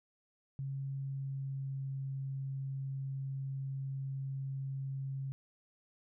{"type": "tone with pitch glide", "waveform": "sine", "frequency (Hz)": [136.6, 135.5], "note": ["C#3", "C#3"], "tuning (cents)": [-25, -39], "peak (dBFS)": -36, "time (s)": [0.59, 5.32], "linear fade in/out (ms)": 0, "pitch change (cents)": -14, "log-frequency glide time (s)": [0.96, 1.91], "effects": []}